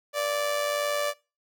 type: tone with amplitude modulation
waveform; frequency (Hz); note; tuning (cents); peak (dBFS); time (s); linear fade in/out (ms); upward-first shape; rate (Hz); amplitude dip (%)
sawtooth; 584; D5; -10; -19; 0.13-1.14; 50; sine; 102; 50
effects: noise-tail reverb RT60 0.3 s tail -23 dB re dry